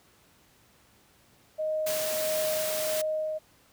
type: tone with tremolo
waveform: sine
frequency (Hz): 622.3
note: D#5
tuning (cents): 0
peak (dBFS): -26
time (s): 1.58-3.39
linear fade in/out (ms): 20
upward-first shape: sine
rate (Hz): 1.5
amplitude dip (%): 35
type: high-pass noise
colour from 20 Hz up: white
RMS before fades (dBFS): -33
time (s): 1.86-3.02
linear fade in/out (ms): 10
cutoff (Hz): 100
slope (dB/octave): 24
effects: pink hiss -61 dBFS RMS until 3.72 s + high-pass 60 Hz 12 dB/octave